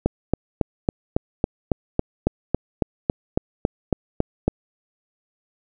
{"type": "click train", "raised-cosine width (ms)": 2, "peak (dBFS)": -4, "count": 17, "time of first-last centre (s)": [0.06, 4.48], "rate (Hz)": 3.62, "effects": []}